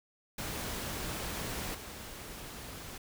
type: noise with level steps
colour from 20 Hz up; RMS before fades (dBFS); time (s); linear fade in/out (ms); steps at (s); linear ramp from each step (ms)
pink; -38 / -45; 0.38-2.98; 5; 1.74; 10
effects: none